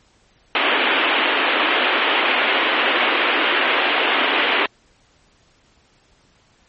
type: band-pass noise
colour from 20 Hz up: white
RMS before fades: -18 dBFS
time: 0.55-4.66 s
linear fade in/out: 2 ms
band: 260 to 3200 Hz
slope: 48 dB/octave
effects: pink hiss -57 dBFS RMS until 6.68 s + MP3 32 kbps